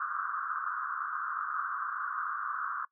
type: band-pass noise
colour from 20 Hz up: pink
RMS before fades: -35 dBFS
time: 0-2.85 s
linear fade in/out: 5 ms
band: 1100 to 1500 Hz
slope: 96 dB/octave
effects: noise-tail reverb RT60 0.1 s tail -21 dB re dry